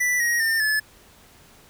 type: tone with pitch steps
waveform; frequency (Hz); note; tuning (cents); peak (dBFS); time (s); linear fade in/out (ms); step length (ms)
square; 1975.5 / 1888.5 / 1805.3 / 1725.7; B6 / A#6 / A6 / A6; 0 / +22 / +44 / -34; -20; 0-0.8; 10; 200
effects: pink hiss -52 dBFS RMS until 1.69 s